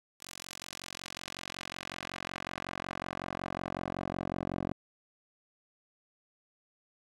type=tone with band-pass filter sweep; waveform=10% pulse; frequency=45.41 Hz; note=F#1; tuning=32 cents flat; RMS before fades=-40 dBFS; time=0.2-4.73 s; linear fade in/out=10 ms; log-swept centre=7900 to 410 Hz; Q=0.75; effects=none